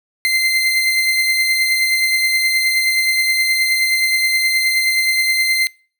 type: beating tone pair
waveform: 30% pulse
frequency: 2078 / 2087.5 Hz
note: C7 / C7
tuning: -12 / -5 cents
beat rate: 9.5 Hz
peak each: -12 / -21 dBFS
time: 0.25-5.67 s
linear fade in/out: 0 ms
effects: noise-tail reverb RT60 0.4 s tail -24 dB re dry